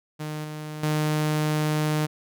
sawtooth tone with level steps, 152.8 Hz, D#3, 31 cents flat, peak -26 / -29 / -18 dBFS, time 0.19-2.07 s, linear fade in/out 20 ms, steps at 0.44 / 0.83 s, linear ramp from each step 5 ms, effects none

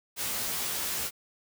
white noise with comb filter, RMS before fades -32 dBFS, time 0.16-1.11 s, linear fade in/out 50 ms, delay 16 ms, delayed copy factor +0.9, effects none

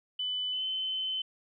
sine tone with pitch glide, 3000 to 3056 Hz, F#7 to G7, +23 to -45 cents, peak -30 dBFS, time 0.19-1.22 s, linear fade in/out 5 ms, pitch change +32 cents, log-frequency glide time 0.51-0.64 s, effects none

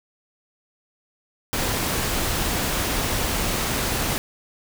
pink noise, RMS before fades -24 dBFS, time 1.53-4.18 s, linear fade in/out 0 ms, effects none

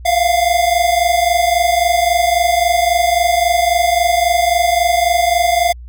square tone pair together, 684 / 707.7 Hz, F5 / F5, -36 / +23 cents, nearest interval minor second, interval 59 cents, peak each -15 dBFS, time 0.05-5.73 s, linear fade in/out 10 ms, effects added 60 Hz sine -30 dBFS peak until 5.88 s

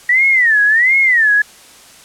sine tone with vibrato, 1900 Hz, A#6, 33 cents sharp, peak -8 dBFS, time 0.09-1.42 s, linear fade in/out 5 ms, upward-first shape sine, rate 1.4 Hz, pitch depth 230 cents each way, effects white hiss -41 dBFS RMS until 2.04 s + low-pass 10000 Hz 12 dB/octave

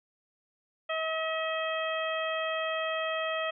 harmonic tone, 640 Hz, D#5, 49 cents sharp, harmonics 1 / 2 / 3 / 4 / 5, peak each -32 / -35 / -37 / -38 / -39 dBFS, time 0.89-3.51 s, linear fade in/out 10 ms, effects none

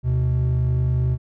triangle tone pair together, 74.8 / 125.8 Hz, D2 / B2, +32 / +32 cents, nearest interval major sixth, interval 900 cents, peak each -20 / -16 dBFS, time 0.03-1.18 s, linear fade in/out 50 ms, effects tanh soft clip ceiling -10 dBFS

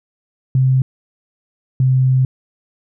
sine tone pair in turn, 130.81 / 130.06 Hz, C3 / C3, 0 / -10 cents, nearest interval unison, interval 10 cents, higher first, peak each -10 dBFS, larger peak neither, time 0.55-0.82 / 1.8-2.25 s, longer second, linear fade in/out 2 ms, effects none

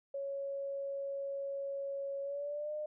sine tone with pitch glide, 554.4 to 604.6 Hz, C#5 to D#5, 0 to -50 cents, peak -36 dBFS, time 0.14-2.86 s, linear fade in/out 5 ms, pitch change +150 cents, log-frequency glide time 2.22-2.73 s, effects none

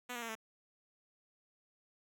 5% pulse tone with pitch steps, 246.9 / 237.9 / 229.3 / 221 Hz, B3 / A#3 / A#3 / A3, 0 / +35 / -28 / +8 cents, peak -29 dBFS, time 0.09-0.354 s, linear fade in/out 10 ms, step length 66 ms, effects none

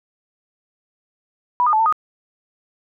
sine tone with pitch steps, 981 / 1222 / 869 / 896 / 1241 Hz, B5 / D#6 / A5 / A5 / D#6, -12 / -32 / -22 / +31 / -5 cents, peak -13 dBFS, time 1.6-1.925 s, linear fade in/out 0 ms, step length 65 ms, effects none

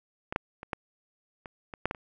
clicks, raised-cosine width 0.5 ms, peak -18 / -11 / -25 / -15 / -26 / -24 / -11 / -15 / -29 dBFS, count 9, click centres 0.325 / 0.361 / 0.631 / 0.732 / 1.458 / 1.738 / 1.856 / 1.911 / 1.948 s, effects none

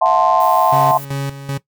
sine chord, F# half-diminished seventh, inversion third, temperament equal with one note detuned, 659.3 / 725.2 / 880 / 1046.5 Hz, E5 / F#5 / A5 / C6, 0 / -35 / 0 / 0 cents, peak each -16 dBFS, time 0.01-0.98 s, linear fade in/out 10 ms
click train, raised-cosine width 0.2 ms, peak -17 dBFS, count 83, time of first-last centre 0.06-0.887 s, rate 99.2 Hz
violet noise, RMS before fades -33 dBFS, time 0.4-1.05 s, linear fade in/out 5 ms
40% pulse tone with tremolo, 138.59 Hz, C#3, in tune, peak -18 dBFS, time 0.72-1.58 s, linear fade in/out 10 ms, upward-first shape square, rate 2.6 Hz, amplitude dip 70%
effects noise-tail reverb RT60 0.1 s tail -17 dB re dry

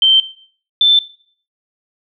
sine tone pair in turn, 3119 / 3539 Hz, G7 / A7, -9 / +9 cents, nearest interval major second, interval 218 cents, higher second, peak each -7 dBFS, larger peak neither, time 0.02-0.2 / 0.81-0.99 s, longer neither, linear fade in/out 2 ms, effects noise-tail reverb RT60 0.5 s tail -17 dB re dry

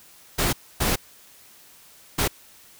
pink noise bursts at uneven times, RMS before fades -22 dBFS, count 3, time 0.38-0.53 / 0.8-0.96 / 2.18-2.28 s, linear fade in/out 10 ms, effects white hiss -51 dBFS RMS until 2.79 s

